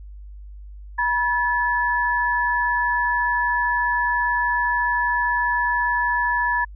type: tone pair together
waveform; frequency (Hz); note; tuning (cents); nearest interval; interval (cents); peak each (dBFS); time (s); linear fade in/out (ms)
sine; 968.1 / 1725; B5 / A6; -35 / -35; minor seventh; 1000; -21; 0.98-6.65; 10
effects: added 50 Hz sine -36 dBFS peak until 6.75 s